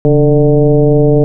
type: tone with frequency modulation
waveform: sine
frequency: 292.2 Hz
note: D4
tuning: 9 cents flat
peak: -5 dBFS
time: 0.05-1.24 s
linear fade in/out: 0 ms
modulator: 152 Hz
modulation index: 1.7
effects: none